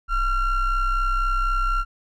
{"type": "ring-modulated tone", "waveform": "triangle", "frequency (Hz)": 700, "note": "F5", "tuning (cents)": 4, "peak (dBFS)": -14, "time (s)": [0.08, 1.85], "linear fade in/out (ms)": 50, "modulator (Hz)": 668, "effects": []}